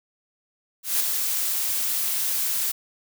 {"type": "noise with ADSR envelope", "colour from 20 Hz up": "blue", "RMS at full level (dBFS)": -20, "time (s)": [0.83, 2.72], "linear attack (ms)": 170, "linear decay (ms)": 7, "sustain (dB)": -5, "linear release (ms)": 10, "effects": []}